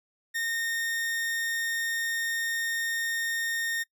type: tone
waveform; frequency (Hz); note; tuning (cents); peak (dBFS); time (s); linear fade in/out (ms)
40% pulse; 1838; A#6; -25; -27; 0.34-3.84; 20
effects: noise-tail reverb RT60 0.1 s tail -22 dB re dry